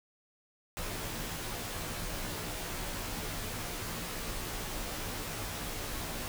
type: noise with comb filter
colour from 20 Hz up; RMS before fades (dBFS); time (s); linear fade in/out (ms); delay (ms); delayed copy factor
pink; -38; 0.77-6.28; 0; 15; -0.85
effects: none